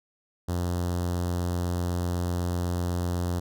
sawtooth tone with notch filter, 88 Hz, F2, 14 cents sharp, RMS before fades -28 dBFS, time 0.48-3.4 s, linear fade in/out 10 ms, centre 2300 Hz, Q 0.81, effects none

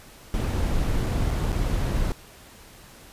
brown noise with dropouts, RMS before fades -24 dBFS, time 0.34-2.12 s, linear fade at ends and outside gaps 0 ms, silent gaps 1.064-1.067 / 1.305-1.311 / 1.518-1.528 s, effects pink hiss -48 dBFS RMS until 3.12 s + resampled to 32000 Hz

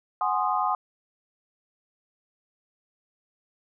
sine chord, Ab dominant seventh, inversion third, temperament equal with one note detuned, 740 / 830.6 / 1046.5 / 1236.6 Hz, Gb5 / Ab5 / C6 / Eb6, 0 / 0 / 0 / -11 cents, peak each -28 dBFS, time 0.21-0.75 s, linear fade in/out 2 ms, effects none

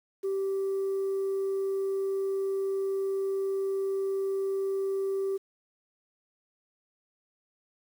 sine tone, 389.2 Hz, G4, 12 cents flat, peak -25 dBFS, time 0.23-5.38 s, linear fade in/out 20 ms, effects tanh soft clip ceiling -25 dBFS + 9-bit

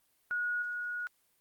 sine tone with level steps, 1451 Hz, F#6, 34 cents flat, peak -30 / -34 dBFS, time 0.31-1.07 s, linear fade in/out 0 ms, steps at 0.62 s, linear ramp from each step 2 ms, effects white hiss -72 dBFS RMS until 1.4 s + Opus 32 kbps

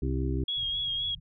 harmonic tone, 65.41 Hz, C2, in tune, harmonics 1 / 2 / 4 / 5 / 6, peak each -29 / -32 / -35 / -36 / -37 dBFS, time 0.02-0.44 s, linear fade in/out 5 ms
sine tone with vibrato, 3300 Hz, G#7, 12 cents flat, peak -28 dBFS, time 0.48-1.15 s, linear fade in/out 5 ms, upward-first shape sine, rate 3.9 Hz, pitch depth 33 cents each way
pink low-pass noise, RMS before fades -46 dBFS, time 0.56-1.2 s, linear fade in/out 10 ms, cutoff 160 Hz, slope 48 dB/octave
effects none

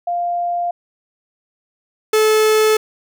sine / 45% pulse tone pair in turn, 698.5 / 433.3 Hz, F5 / A4, 0 / -27 cents, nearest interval minor sixth, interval 827 cents, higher first, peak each -17 / -11 dBFS, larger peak second, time 0.07-0.71 / 2.13-2.77 s, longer neither, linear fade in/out 5 ms, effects none

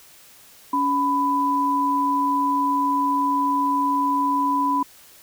sine tone pair together, 281.3 / 996 Hz, C#4 / B5, +26 / +14 cents, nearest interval octave + minor seventh, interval 2188 cents, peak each -24 / -19 dBFS, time 0.73-4.83 s, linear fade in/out 5 ms, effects white hiss -49 dBFS RMS until 5.22 s

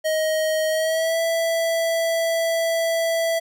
square tone with pitch glide, 628 to 661.1 Hz, D#5 to E5, +16 to +5 cents, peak -20 dBFS, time 0.04-3.4 s, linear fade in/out 20 ms, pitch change +89 cents, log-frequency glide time 0.69-1.2 s, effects none

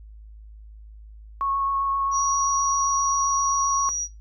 sine tone with vibrato, 1100 Hz, C#6, 14 cents flat, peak -22 dBFS, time 1.41-3.89 s, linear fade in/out 0 ms, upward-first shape sine, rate 7.6 Hz, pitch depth 9 cents each way
sine tone, 5770 Hz, F#8, 44 cents flat, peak -24 dBFS, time 2.11-4.08 s, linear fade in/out 50 ms
effects noise-tail reverb RT60 0.2 s tail -17 dB re dry + added 53 Hz sine -41 dBFS peak until 4.2 s

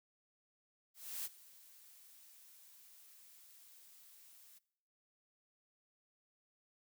blue noise with ADSR envelope, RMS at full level -41 dBFS, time 0.94-4.59 s, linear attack 310 ms, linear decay 33 ms, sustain -20 dB, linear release 14 ms, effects noise-tail reverb RT60 0.7 s tail -21 dB re dry

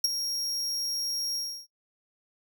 40% pulse tone with ADSR envelope, 5588 Hz, F8, in tune, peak -18 dBFS, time 0.04-1.67 s, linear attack 5 ms, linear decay 21 ms, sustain -10 dB, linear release 310 ms, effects noise-tail reverb RT60 0.1 s tail -22 dB re dry

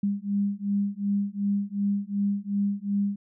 sine beating tone pair, 200 / 202.7 Hz, G3 / G#3, +35 / -42 cents, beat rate 2.7 Hz, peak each -27 dBFS, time 0.03-3.16 s, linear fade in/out 5 ms, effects none

